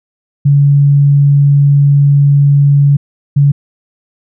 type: tone pair in turn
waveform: sine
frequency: 142.1 / 142.1 Hz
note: C#3 / C#3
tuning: +43 / +43 cents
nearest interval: unison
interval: 0 cents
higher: neither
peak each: -4 dBFS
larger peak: neither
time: 0.45-2.97 / 3.36-3.52 s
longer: first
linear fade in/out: 10 ms
effects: none